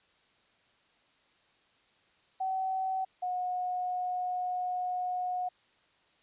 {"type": "tone pair in turn", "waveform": "sine", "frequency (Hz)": [759, 726.8], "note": ["F#5", "F#5"], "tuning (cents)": [44, -31], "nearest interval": "minor second", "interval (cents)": 75, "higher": "first", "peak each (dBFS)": [-29, -30], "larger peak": "first", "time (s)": [[2.4, 3.05], [3.22, 5.49]], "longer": "second", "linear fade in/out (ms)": 10, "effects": ["white hiss -67 dBFS RMS until 6.22 s", "resampled to 8000 Hz"]}